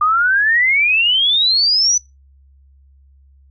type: exponential sweep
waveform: sine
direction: up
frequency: 1200 to 6050 Hz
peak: -11 dBFS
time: 0.01-1.98 s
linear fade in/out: 5 ms
effects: noise-tail reverb RT60 0.2 s tail -21 dB re dry + added 68 Hz sine -46 dBFS peak until 3.5 s